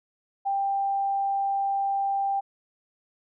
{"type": "tone", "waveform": "sine", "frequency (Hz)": 790, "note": "G5", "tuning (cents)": 13, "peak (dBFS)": -23, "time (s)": [0.45, 2.41], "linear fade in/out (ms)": 20, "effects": []}